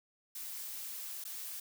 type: noise with dropouts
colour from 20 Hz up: blue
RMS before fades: -43 dBFS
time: 0.35-1.6 s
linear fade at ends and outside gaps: 5 ms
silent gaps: 1.241-1.25 s
effects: none